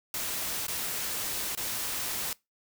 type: noise with dropouts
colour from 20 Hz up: white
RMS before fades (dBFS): -33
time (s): 0.14-2.33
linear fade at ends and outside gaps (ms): 2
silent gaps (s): 0.668-0.681 / 1.551-1.574
effects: noise-tail reverb RT60 0.2 s tail -22 dB re dry